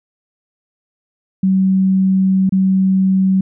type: tone with dropouts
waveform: sine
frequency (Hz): 190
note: F#3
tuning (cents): +46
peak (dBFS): -10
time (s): 1.43-3.41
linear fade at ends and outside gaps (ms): 5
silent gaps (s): 2.494-2.522
effects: none